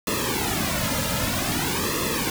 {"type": "noise with flanger", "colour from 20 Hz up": "pink", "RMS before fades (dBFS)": -25, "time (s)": [0.07, 2.3], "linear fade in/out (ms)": 2, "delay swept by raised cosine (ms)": [1.3, 2.7], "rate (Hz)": 0.52, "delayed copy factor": -0.95, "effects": []}